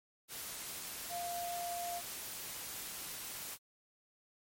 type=tone in noise; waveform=sine; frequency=698.5 Hz; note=F5; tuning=in tune; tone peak=-38 dBFS; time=1.09-2.02 s; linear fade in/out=50 ms; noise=white; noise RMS=-44 dBFS; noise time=0.28-3.58 s; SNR=+3 dB; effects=MP3 64 kbps